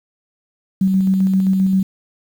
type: tone with tremolo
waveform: sine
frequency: 190.5 Hz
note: G3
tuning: 49 cents flat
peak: -11 dBFS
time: 0.81-1.83 s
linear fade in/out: 5 ms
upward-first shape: square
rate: 7.6 Hz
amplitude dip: 25%
effects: 7-bit